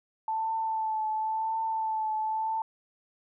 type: tone with vibrato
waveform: sine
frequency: 880 Hz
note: A5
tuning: in tune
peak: -27 dBFS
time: 0.28-2.62 s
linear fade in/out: 2 ms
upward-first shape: triangle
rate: 0.94 Hz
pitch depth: 29 cents each way
effects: none